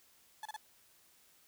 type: tone bursts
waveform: 35% pulse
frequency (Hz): 862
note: A5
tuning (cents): -36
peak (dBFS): -39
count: 3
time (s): 0.43-0.564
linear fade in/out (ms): 2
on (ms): 24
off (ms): 31
effects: white hiss -66 dBFS RMS until 1.47 s